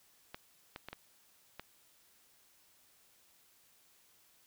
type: clicks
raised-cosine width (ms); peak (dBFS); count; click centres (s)
0.3; -27; 5; 0.345 / 0.761 / 0.886 / 0.93 / 1.596
effects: white hiss -67 dBFS RMS until 4.46 s